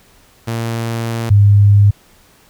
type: tone pair in turn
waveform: sawtooth / sine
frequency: 115.2 / 101.72 Hz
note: A#2 / G#2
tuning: -20 / -35 cents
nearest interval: major second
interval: 215 cents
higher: first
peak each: -14 / -5 dBFS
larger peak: second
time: 0.47-1.3 / 1.3-1.91 s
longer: first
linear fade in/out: 10 ms
effects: pink hiss -49 dBFS RMS until 2.49 s